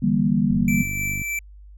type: chord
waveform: sine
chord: E half-diminished seventh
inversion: third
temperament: just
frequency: 148.33 / 164.81 / 197.78 / 237.3 Hz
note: D3 / E3 / G3 / Bb3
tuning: +18 / 0 / +16 / +31 cents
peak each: -24 / -26 / -20 / -21 dBFS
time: 0.02-0.83 s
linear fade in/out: 10 ms
type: click train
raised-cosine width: 5 ms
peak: -19 dBFS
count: 36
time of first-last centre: 0.51-1.217 s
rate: 49.5 Hz
type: tone with tremolo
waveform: square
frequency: 2330 Hz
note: D7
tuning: 14 cents flat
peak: -24 dBFS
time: 0.68-1.39 s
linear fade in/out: 2 ms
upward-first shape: sine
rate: 3.3 Hz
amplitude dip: 35%
effects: added 50 Hz sine -41 dBFS peak until 1.77 s